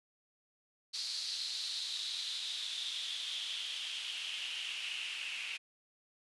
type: noise with band-pass filter sweep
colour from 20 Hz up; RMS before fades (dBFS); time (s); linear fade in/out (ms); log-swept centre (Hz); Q
white; -40; 0.93-5.58; 20; 4400 to 2600; 5.9
effects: resampled to 24000 Hz